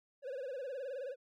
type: tone with vibrato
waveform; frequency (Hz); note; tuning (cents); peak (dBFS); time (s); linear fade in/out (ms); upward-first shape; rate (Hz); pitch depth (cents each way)
triangle; 528; C5; +16; -37; 0.22-1.16; 50; sine; 19; 130
effects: none